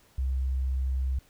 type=tone; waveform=sine; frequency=65.41 Hz; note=C2; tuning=in tune; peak=-25 dBFS; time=0.18-1.19 s; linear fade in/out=5 ms; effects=pink hiss -61 dBFS RMS until 1.29 s